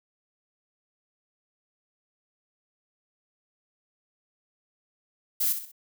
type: noise with echo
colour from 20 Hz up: violet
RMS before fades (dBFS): -25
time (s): 5.4-5.53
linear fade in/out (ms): 10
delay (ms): 63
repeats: 3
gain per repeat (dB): -8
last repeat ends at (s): 5.719
effects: none